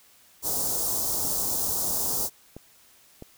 white band-stop noise, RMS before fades -27 dBFS, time 0.42-2.3 s, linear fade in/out 50 ms, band 980 to 5200 Hz, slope 24 dB/octave
click train, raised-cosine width 2 ms, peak -26 dBFS, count 4, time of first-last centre 1.25-3.224 s, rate 1.52 Hz
effects white hiss -57 dBFS RMS until 3.37 s

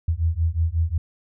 sine beating tone pair, 79.8 / 85.3 Hz, D#2 / F2, +44 / -40 cents, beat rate 5.5 Hz, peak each -22 dBFS, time 0.08-0.98 s, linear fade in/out 5 ms, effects none

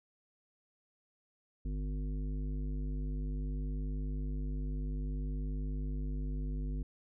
harmonic tone, 50.3 Hz, G1, 45 cents sharp, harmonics 1 / 3 / 5 / 7 / 9, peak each -34 / -43 / -45 / -55 / -58 dBFS, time 1.65-6.83 s, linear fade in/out 5 ms, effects none

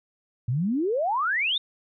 sine exponential sweep, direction up, 112 to 3756 Hz, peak -22 dBFS, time 0.48-1.58 s, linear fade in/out 5 ms, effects none

